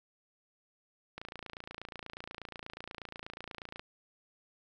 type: click train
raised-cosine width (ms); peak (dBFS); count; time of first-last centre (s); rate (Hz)
0.3; -26; 75; 1.18-3.795; 28.3
effects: none